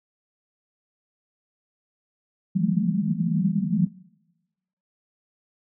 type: band-pass noise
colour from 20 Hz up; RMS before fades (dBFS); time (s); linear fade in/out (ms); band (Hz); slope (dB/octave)
pink; -23; 2.55-3.87; 10; 160 to 220; 96
effects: noise-tail reverb RT60 1.0 s tail -22 dB re dry